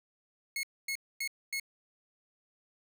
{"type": "tone bursts", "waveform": "sawtooth", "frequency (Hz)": 2176, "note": "C#7", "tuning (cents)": -33, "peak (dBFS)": -29, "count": 4, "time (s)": [0.56, 1.598], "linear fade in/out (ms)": 2, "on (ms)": 72, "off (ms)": 250, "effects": ["10-bit"]}